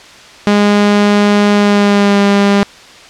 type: tone with pitch glide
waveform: sawtooth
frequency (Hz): 205.6 to 201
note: G#3 to G3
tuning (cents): -17 to +44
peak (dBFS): -3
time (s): 0.47-2.63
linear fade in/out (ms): 0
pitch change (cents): -39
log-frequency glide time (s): 1.53-2.2
effects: white hiss -36 dBFS RMS until 3.09 s + low-pass 5000 Hz 12 dB/octave